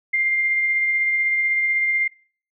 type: tone with tremolo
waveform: sine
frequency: 2100 Hz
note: C7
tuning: 6 cents sharp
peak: -16 dBFS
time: 0.13-2.08 s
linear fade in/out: 10 ms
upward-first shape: triangle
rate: 16 Hz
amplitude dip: 30%
effects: noise-tail reverb RT60 0.5 s tail -24 dB re dry